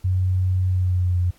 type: tone with pitch glide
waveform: sine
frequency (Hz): 92.5 to 89.19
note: F#2 to F2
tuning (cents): 0 to +37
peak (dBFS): -17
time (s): 0.04-1.31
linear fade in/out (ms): 10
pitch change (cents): -63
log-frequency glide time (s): 0.68-1.18
effects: pink hiss -57 dBFS RMS until 1.38 s + AAC 64 kbps